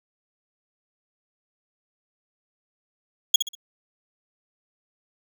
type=tone with echo; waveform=30% pulse; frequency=3322 Hz; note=G#7; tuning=in tune; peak=-8 dBFS; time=3.34-3.36 s; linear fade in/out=5 ms; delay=64 ms; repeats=3; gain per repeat=-9 dB; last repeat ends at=3.552 s; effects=none